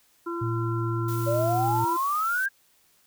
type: harmonic tone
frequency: 340.6 Hz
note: F4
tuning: 43 cents flat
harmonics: 1 / 3 / 4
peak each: -30 / -37 / -35 dBFS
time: 0.26-1.97 s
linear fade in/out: 10 ms
type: tone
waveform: sine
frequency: 116.54 Hz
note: A#2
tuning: in tune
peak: -26 dBFS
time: 0.41-1.85 s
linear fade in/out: 10 ms
type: noise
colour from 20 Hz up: blue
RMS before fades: -40 dBFS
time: 1.08-2.46 s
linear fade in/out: 5 ms
type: exponential sweep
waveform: sine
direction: up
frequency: 559 to 1628 Hz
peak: -23 dBFS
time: 1.26-2.49 s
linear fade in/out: 20 ms
effects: white hiss -63 dBFS RMS until 3.06 s